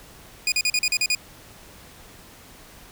20% pulse tone bursts, 2460 Hz, D#7, 20 cents flat, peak -14 dBFS, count 8, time 0.47-1.15 s, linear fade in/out 2 ms, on 50 ms, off 40 ms, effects pink hiss -47 dBFS RMS until 2.91 s

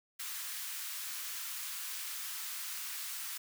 white high-pass noise, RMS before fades -41 dBFS, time 0.19-3.38 s, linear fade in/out 10 ms, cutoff 1100 Hz, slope 24 dB/octave, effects none

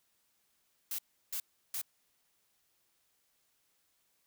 blue noise bursts, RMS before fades -37 dBFS, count 3, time 0.91-1.815 s, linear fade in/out 2 ms, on 75 ms, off 340 ms, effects white hiss -75 dBFS RMS until 4.26 s

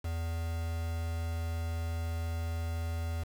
triangle tone with quantisation, 82.9 Hz, E2, 10 cents sharp, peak -30 dBFS, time 0.04-3.24 s, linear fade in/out 10 ms, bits 7, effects none

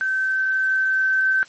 sine tone with level ramp, 1543 Hz, G6, 28 cents flat, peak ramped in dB -19 to -15 dBFS, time 0.01-1.43 s, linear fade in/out 0 ms, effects white hiss -48 dBFS RMS until 1.48 s + MP3 32 kbps

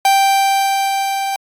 45% pulse tone with level ramp, 784 Hz, G5, in tune, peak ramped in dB -9 to -18 dBFS, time 0.05-1.36 s, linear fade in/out 2 ms, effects AAC 48 kbps

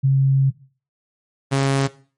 sine / sawtooth tone pair in turn, 135.4 / 136.74 Hz, C#3 / C#3, -40 / -23 cents, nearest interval unison, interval 17 cents, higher second, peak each -12 dBFS, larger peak neither, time 0.03-0.51 / 1.51-1.88 s, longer first, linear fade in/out 20 ms, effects noise-tail reverb RT60 0.4 s tail -17 dB re dry + MP3 48 kbps

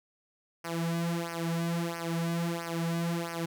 sawtooth tone with flanger, 168.2 Hz, E3, 35 cents sharp, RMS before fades -32 dBFS, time 0.64-3.46 s, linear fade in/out 10 ms, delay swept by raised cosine 0.26 to 3.76 ms, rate 1.5 Hz, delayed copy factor -1, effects none

